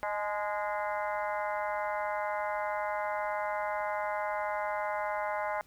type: harmonic tone with a mistuned harmonic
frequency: 206.3 Hz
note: G#3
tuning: 11 cents flat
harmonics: 3 / 4 / 5 / 6 / 7 / 8 / 9 / 10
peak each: -35 / -35 / -38 / -45 / -41 / -46 / -48 / -43 dBFS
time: 0.03-5.61 s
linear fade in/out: 0 ms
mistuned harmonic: 4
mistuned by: +38 cents
effects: added 44 Hz sine -63 dBFS peak until 5.66 s + pink hiss -63 dBFS RMS until 5.66 s